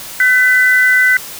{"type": "tone pair together", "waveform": "sine", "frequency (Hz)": [1515, 1995], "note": ["F#6", "B6"], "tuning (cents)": [40, 17], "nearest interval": "perfect fourth", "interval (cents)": 477, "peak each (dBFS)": -10, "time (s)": [0.2, 1.17], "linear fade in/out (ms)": 2, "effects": ["white hiss -29 dBFS RMS until 1.39 s"]}